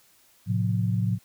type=chord; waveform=sine; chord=F major; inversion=first; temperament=equal with one note detuned; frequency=110 / 130.81 / 178.49 Hz; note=A2 / C3 / F3; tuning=0 / 0 / +38 cents; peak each=-24 / -30 / -27 dBFS; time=0.46-1.19 s; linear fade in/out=50 ms; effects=white hiss -60 dBFS RMS until 1.24 s

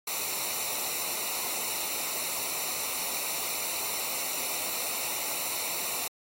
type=noise with comb filter; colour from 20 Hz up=white; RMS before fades=-32 dBFS; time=0.07-6.08 s; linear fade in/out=5 ms; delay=0.61 ms; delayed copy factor=-0.75; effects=AAC 48 kbps

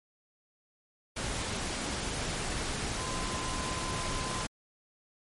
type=tone in noise; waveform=sine; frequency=1028 Hz; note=C6; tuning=31 cents flat; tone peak=-39 dBFS; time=2.98-4.44 s; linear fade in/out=10 ms; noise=pink; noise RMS=-34 dBFS; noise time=1.16-4.47 s; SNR=-8 dB; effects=low-pass 12000 Hz 12 dB/octave + MP3 48 kbps

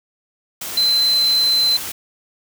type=tone in noise; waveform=sine; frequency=4068 Hz; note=C8; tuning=50 cents flat; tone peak=-13 dBFS; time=0.77-1.77 s; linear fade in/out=5 ms; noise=white; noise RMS=-28 dBFS; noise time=0.61-1.92 s; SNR=+12 dB; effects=none

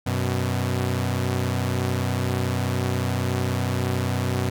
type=tone pair together; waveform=sawtooth; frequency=94.09 / 124.8 Hz; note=F#2 / B2; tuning=+30 / +19 cents; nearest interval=perfect fourth; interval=489 cents; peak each=-21 dBFS; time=0.06-4.5 s; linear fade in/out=10 ms; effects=none

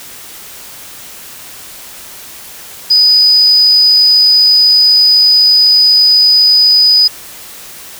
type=tone; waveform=sine; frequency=4974 Hz; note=D#8; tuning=1 cent flat; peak=-4 dBFS; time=2.9-7.08 s; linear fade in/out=10 ms; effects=white hiss -31 dBFS RMS until 7.99 s

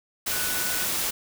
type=tone in noise; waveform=sine; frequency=1480 Hz; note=F#6; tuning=in tune; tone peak=-34 dBFS; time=0.31-0.85 s; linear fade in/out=10 ms; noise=white; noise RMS=-27 dBFS; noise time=0.26-1.11 s; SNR=-10 dB; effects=none

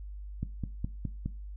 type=click train; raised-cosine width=5 ms; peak=-20 dBFS; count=5; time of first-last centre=0.43-1.26 s; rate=4.82 Hz; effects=noise-tail reverb RT60 0.3 s tail -17 dB re dry + added 50 Hz sine -39 dBFS peak until 1.56 s

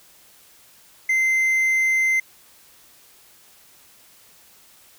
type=tone; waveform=triangle; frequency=2075 Hz; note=C7; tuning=15 cents flat; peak=-15 dBFS; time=1.09-2.2 s; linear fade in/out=5 ms; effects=white hiss -52 dBFS RMS until 4.98 s

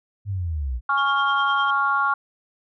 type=linear sweep; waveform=sine; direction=down; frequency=103.83 to 56.1 Hz; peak=-23 dBFS; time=0.25-0.81 s; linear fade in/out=50 ms
type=chord; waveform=sine; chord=Db major; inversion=second; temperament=equal; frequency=830.6 / 1108.7 / 1396.9 Hz; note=Ab5 / Db6 / F6; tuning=0 / 0 / 0 cents; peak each=-26 / -21 / -21 dBFS; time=0.89-2.14 s; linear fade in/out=5 ms
type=tone with tremolo; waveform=sine; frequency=3191 Hz; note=G7; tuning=30 cents sharp; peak=-26 dBFS; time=0.97-1.71 s; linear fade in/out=10 ms; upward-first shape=triangle; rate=9.8 Hz; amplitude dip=80%
effects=tanh soft clip ceiling -8 dBFS

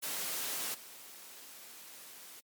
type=noise with level steps; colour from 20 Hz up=white; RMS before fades=-37 / -51 dBFS; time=0.02-2.41 s; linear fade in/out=20 ms; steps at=0.74 s; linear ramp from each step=5 ms; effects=high-pass 200 Hz 12 dB/octave + MP3 96 kbps

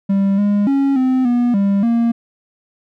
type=tone with pitch steps; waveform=triangle; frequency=196.7 / 204.4 / 275.5 / 258.2 / 242.1 / 198.8 / 233.1 Hz; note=G3 / G#3 / C#4 / C4 / B3 / G3 / A#3; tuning=+6 / -27 / -11 / -23 / -34 / +25 / 0 cents; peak=-10 dBFS; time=0.09-2.12 s; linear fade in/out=10 ms; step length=290 ms; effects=none

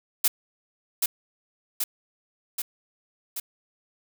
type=noise with echo; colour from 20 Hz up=blue; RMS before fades=-20 dBFS; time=0.24-0.28 s; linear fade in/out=5 ms; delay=780 ms; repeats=4; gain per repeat=-3 dB; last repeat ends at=3.4 s; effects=none

